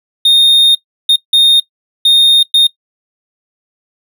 triangle tone bursts at uneven times, 3682 Hz, A#7, 22 cents flat, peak -3 dBFS, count 5, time 0.25-0.75 / 1.09-1.16 / 1.33-1.6 / 2.05-2.43 / 2.54-2.67 s, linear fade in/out 5 ms, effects noise-tail reverb RT60 0.1 s tail -19 dB re dry

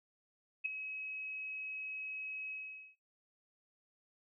sine tone with ADSR envelope, 2556 Hz, D#7, 46 cents sharp, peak -29 dBFS, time 0.64-2.96 s, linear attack 19 ms, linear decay 3 ms, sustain -11 dB, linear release 450 ms, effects noise-tail reverb RT60 0.3 s tail -22 dB re dry

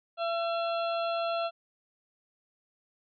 harmonic tone with a mistuned harmonic, 674 Hz, E5, 38 cents sharp, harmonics 1 / 2 / 4 / 5 / 6, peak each -29 / -35 / -41 / -43 / -45 dBFS, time 0.17-1.51 s, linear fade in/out 50 ms, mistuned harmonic 6, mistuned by +35 cents, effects none

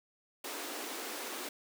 pink high-pass noise, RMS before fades -41 dBFS, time 0.44-1.49 s, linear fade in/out 5 ms, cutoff 260 Hz, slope 48 dB/octave, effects none

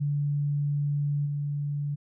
sine tone with level steps, 144.7 Hz, D3, 25 cents flat, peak -24 / -27 dBFS, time 0-1.96 s, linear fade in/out 20 ms, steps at 1.25 s, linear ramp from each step 20 ms, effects none

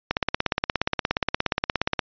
click train, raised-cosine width 0.3 ms, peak -5 dBFS, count 33, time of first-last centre 0.11-1.992 s, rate 17 Hz, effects resampled to 11025 Hz

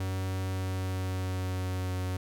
45% pulse tone with pitch glide, 94.3 to 92.2 Hz, F#2 to F#2, +33 to -6 cents, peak -30 dBFS, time 0-2.17 s, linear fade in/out 5 ms, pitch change -39 cents, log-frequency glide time 0.37-1.99 s, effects none

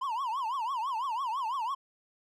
triangle tone with vibrato, 987.8 Hz, B5, in tune, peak -28 dBFS, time 0.01-1.75 s, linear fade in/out 10 ms, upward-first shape triangle, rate 6 Hz, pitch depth 260 cents each way, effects none

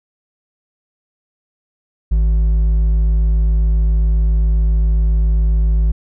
sine tone with hard clipping, 53.7 Hz, A1, 41 cents flat, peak -12 dBFS, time 2.11-5.92 s, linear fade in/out 10 ms, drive 4 dB, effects none

